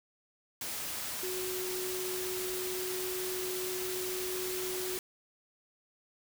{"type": "tone in noise", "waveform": "sine", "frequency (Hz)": 368.9, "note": "F#4", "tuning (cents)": -5, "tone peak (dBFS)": -36, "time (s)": [1.23, 4.98], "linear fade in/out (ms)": 2, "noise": "white", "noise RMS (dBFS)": -38, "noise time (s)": [0.61, 4.99], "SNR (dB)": -1, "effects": []}